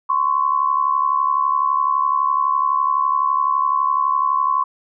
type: tone pair together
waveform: sine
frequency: 1036.8 / 1108.7 Hz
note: C6 / C#6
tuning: -16 / 0 cents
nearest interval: minor second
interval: 116 cents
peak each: -18 dBFS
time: 0.09-4.64 s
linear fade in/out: 10 ms
effects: none